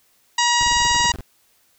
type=harmonic tone; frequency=955 Hz; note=A#5; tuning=42 cents sharp; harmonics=1 / 2 / 3 / 4 / 5 / 6 / 7 / 8; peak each=-19 / -22 / -24 / -25 / -26 / -27 / -27 / -28 dBFS; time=0.38-1.12 s; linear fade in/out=5 ms
type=noise bursts; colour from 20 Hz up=brown; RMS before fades=-29 dBFS; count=13; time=0.61-1.207 s; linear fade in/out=0 ms; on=21 ms; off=27 ms
effects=white hiss -60 dBFS RMS until 1.78 s